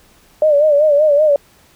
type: tone with vibrato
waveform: sine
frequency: 595 Hz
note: D5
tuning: 22 cents sharp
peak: -8 dBFS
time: 0.42-1.36 s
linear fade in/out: 2 ms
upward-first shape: sine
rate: 5.2 Hz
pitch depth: 83 cents each way
effects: pink hiss -50 dBFS RMS until 1.75 s